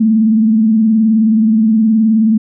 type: tone with vibrato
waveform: sine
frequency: 220 Hz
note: A3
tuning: in tune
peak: -7 dBFS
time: 0-2.38 s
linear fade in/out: 10 ms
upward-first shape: sine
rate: 19 Hz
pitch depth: 63 cents each way
effects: none